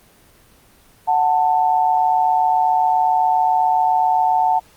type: tone pair together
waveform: sine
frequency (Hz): 740 / 887.4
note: F#5 / A5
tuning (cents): 0 / +14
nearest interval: minor third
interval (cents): 314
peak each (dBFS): -16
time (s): 1.07-4.6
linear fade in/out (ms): 20
effects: pink hiss -51 dBFS RMS until 4.76 s + Opus 24 kbps

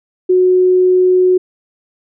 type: tone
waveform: sine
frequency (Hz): 366.9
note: F#4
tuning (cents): -15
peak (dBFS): -7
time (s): 0.29-1.38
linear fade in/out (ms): 10
effects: none

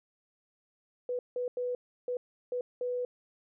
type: tone bursts at uneven times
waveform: sine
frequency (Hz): 493.9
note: B4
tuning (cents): 0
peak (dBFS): -30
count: 6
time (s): 1.09-1.19 / 1.36-1.48 / 1.57-1.75 / 2.08-2.17 / 2.52-2.61 / 2.81-3.05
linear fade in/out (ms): 2
effects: none

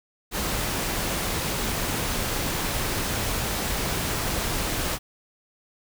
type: noise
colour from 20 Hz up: pink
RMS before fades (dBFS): -27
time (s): 0.31-4.99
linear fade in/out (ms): 50
effects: none

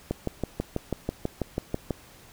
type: click train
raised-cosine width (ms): 2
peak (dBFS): -13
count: 12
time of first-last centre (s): 0.11-1.907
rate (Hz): 6.12
effects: pink hiss -52 dBFS RMS until 2.32 s

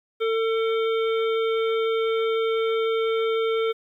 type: harmonic tone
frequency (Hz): 449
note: A4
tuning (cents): +35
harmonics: 1 / 3 / 5 / 7 / 8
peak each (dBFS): -21 / -31 / -35 / -38 / -39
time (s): 0.2-3.73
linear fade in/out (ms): 20
effects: 10-bit

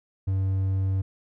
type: tone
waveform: triangle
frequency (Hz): 95.8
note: G2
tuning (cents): -39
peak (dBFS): -20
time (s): 0.27-1.02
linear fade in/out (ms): 10
effects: none

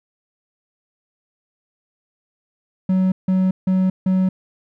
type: tone bursts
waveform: triangle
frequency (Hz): 187.1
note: F#3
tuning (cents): +20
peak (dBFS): -12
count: 4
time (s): 2.89-4.29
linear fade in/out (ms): 5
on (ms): 230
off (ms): 160
effects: none

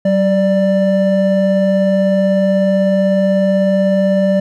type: tone pair together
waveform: triangle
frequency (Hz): 191.2 / 589.7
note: G3 / D5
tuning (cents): -43 / +7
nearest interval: octave + perfect fifth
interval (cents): 1950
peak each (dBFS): -11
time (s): 0.05-4.4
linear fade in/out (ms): 5
effects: none

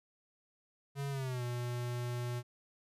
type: tone with pitch glide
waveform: square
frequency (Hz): 139.8 to 121.7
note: C#3 to B2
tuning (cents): +15 to -25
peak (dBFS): -36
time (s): 0.95-2.43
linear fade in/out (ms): 50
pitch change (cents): -240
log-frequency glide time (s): 1.1-1.43
effects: resampled to 32000 Hz

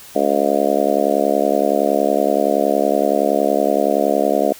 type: harmonic tone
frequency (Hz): 70.7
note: C#2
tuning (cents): +35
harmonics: 3 / 4 / 5 / 6 / 7 / 8 / 9 / 10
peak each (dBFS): -25 / -22 / -25 / -22 / -23 / -21 / -19 / -22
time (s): 0.15-4.53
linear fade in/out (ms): 10
effects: white hiss -40 dBFS RMS until 4.59 s

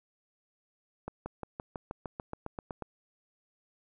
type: accelerating click train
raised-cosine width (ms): 1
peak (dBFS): -23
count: 13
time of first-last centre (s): 1.08-2.823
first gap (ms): 180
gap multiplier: 0.96
effects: none

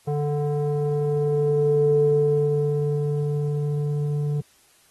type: tone with low-pass filter sweep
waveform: square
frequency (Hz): 146.83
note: D3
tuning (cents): 0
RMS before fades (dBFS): -22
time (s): 0.07-4.41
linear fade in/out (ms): 10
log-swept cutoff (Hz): 600 to 300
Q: 7.2
effects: white hiss -58 dBFS RMS until 4.9 s + AAC 32 kbps

